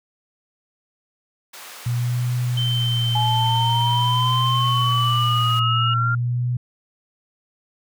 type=high-pass noise; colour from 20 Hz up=pink; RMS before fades=-39 dBFS; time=1.53-5.6 s; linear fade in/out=10 ms; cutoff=830 Hz; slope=12 dB/octave
type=tone with vibrato; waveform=sine; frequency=120.1 Hz; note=B2; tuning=48 cents flat; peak=-19 dBFS; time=1.86-6.57 s; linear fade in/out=5 ms; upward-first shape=sine; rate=0.47 Hz; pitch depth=46 cents each way
type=tone with pitch glide; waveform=sine; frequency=3100 to 2859 Hz; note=G7 to F7; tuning=-20 to +40 cents; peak=-23 dBFS; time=2.57-5.94 s; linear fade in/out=5 ms; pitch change=-140 cents; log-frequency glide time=4.47-5.64 s
type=exponential sweep; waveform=sine; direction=up; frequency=844 to 1399 Hz; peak=-20 dBFS; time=3.15-6.15 s; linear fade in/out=5 ms
effects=none